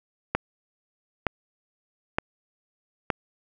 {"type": "click train", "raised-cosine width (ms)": 0.5, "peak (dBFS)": -7, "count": 4, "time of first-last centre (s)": [0.35, 3.102], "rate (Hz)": 1.09, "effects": []}